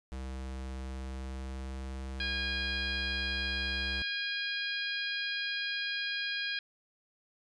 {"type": "tone with pitch glide", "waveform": "square", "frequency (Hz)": [65.41, 66.32], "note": ["C2", "C2"], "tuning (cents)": [0, 24], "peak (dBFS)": -38, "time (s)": [0.12, 4.02], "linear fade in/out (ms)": 0, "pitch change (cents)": 24, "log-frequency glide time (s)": [0.77, 2.75]}
{"type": "harmonic tone", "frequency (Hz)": 816, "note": "G#5", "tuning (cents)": -31, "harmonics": [2, 3, 4, 5, 6], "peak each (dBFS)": [-36, -39, -38, -41, -43], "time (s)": [2.2, 6.59], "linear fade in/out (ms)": 2}
{"effects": ["resampled to 22050 Hz"]}